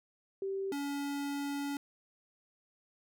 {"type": "tone pair in turn", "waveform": ["sine", "square"], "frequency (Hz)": [388.8, 283.4], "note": ["G4", "C#4"], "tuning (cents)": [-14, 38], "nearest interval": "perfect fourth", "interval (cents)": 548, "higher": "first", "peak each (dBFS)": [-33, -35], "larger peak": "first", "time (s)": [[0.42, 0.72], [0.72, 1.77]], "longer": "second", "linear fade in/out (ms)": 2, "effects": []}